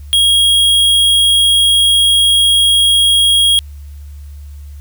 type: tone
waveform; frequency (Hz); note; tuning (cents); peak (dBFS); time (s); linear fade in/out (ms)
square; 3282; G#7; -21; -8; 0.13-3.59; 0
effects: added 72 Hz sine -28 dBFS peak until 4.8 s + white hiss -51 dBFS RMS until 4.8 s